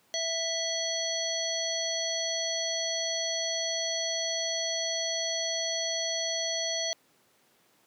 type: harmonic tone with a mistuned harmonic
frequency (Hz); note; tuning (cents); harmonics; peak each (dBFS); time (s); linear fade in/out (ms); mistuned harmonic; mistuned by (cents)
659.3; E5; 0; 1 / 3 / 5 / 7 / 9; -34 / -39 / -35 / -34 / -34; 0.14-6.93; 0; 7; -87
effects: pink hiss -65 dBFS RMS until 7.86 s + high-pass 200 Hz 12 dB/octave